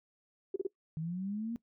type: tone bursts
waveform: sine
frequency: 382.2 Hz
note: G4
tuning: 44 cents flat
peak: -29 dBFS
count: 3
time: 0.54-0.669 s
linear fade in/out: 5 ms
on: 21 ms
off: 33 ms
type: linear sweep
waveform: sine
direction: up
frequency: 154 to 237.8 Hz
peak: -34 dBFS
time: 0.97-1.56 s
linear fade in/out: 0 ms
effects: noise-tail reverb RT60 0.1 s tail -20 dB re dry